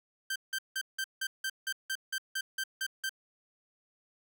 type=tone bursts; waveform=sawtooth; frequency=1562 Hz; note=G6; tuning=7 cents flat; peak=-28 dBFS; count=13; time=0.3-3.094 s; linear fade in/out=5 ms; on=58 ms; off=170 ms; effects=none